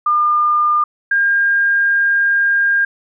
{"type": "tone pair in turn", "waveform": "sine", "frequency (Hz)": [1206, 1609.8], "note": ["D6", "G6"], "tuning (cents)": [46, 46], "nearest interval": "perfect fourth", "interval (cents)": 500, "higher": "second", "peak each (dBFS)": -11, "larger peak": "neither", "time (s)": [[0.06, 0.84], [1.11, 2.85]], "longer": "second", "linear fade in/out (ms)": 5, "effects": []}